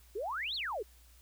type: exponential two-way sweep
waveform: sine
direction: up then down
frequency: 368.9 to 4435 to 368.9 Hz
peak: -34 dBFS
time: 0.15-0.83 s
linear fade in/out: 10 ms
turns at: 0.55 s
effects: added 60 Hz sine -58 dBFS peak until 1.21 s + white hiss -64 dBFS RMS until 1.21 s